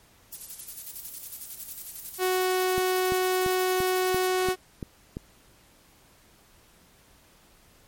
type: noise with tremolo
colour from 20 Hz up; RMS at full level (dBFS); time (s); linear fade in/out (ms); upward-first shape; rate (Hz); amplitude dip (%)
violet; -35; 0.32-4.28; 10; square; 11; 50
type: tone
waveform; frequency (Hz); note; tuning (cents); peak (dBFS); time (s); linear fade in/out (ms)
sawtooth; 370; F#4; 0; -19; 2.18-4.56; 50
type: click train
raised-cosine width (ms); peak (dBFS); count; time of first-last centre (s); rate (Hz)
3; -20; 8; 2.78-5.169; 2.93
effects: pink hiss -58 dBFS RMS until 7.87 s + MP3 64 kbps